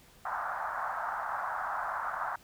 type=band-pass noise; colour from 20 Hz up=white; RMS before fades=-35 dBFS; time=0.25-2.36 s; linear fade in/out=5 ms; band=680 to 1500 Hz; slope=48 dB/octave; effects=pink hiss -59 dBFS RMS until 2.43 s